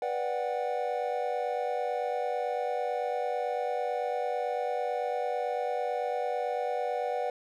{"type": "chord", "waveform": "triangle", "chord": "G major seventh", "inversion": "first", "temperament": "just", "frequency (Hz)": [490, 588, 735, 784], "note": ["B4", "D5", "F#5", "G5"], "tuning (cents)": [-14, 2, -12, 0], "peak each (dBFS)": [-31, -33, -31, -36], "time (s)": [0.02, 7.3], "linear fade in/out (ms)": 2, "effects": []}